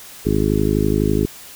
harmonic tone, 52 Hz, G#1, 3 cents sharp, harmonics 1 / 2 / 3 / 4 / 5 / 6 / 7 / 8, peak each -23 / -23 / -23 / -23 / -23 / -23 / -23 / -23 dBFS, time 0.25-1.26 s, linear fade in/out 10 ms, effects white hiss -39 dBFS RMS until 1.55 s

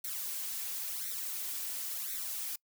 blue noise with flanger, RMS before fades -38 dBFS, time 0.04-2.56 s, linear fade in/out 5 ms, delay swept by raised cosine 0.5 to 4.5 ms, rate 0.96 Hz, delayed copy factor +0.7, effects noise-tail reverb RT60 0.1 s tail -25 dB re dry

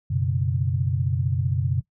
sine chord, F# suspended fourth, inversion none, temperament just, 92.5 / 123.33 / 138.75 Hz, F#2 / B2 / C#3, 0 / -2 / +2 cents, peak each -25 dBFS, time 0.1-1.81 s, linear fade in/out 10 ms, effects noise-tail reverb RT60 0.1 s tail -19 dB re dry

